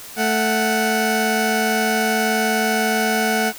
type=tone pair together; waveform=20% pulse; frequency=220 / 739.2 Hz; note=A3 / F#5; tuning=0 / -2 cents; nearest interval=octave + major sixth; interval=2098 cents; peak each=-15 dBFS; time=0.16-3.53 s; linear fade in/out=50 ms; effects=white hiss -37 dBFS RMS until 3.58 s